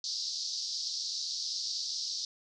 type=band-pass noise; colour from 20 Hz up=white; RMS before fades=-36 dBFS; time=0.04-2.25 s; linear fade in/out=2 ms; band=4200 to 5500 Hz; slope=48 dB/octave; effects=none